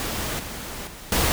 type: noise with level steps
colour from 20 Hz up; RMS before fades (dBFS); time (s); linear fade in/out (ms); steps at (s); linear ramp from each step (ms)
pink; -28 / -34 / -40 / -21; 0-1.32; 0; 0.39 / 0.87 / 1.12; 2
effects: none